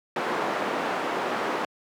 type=band-pass noise; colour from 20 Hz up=white; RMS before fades=-28 dBFS; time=0.16-1.65 s; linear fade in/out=2 ms; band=230 to 1100 Hz; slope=12 dB/octave; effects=high-pass 150 Hz 12 dB/octave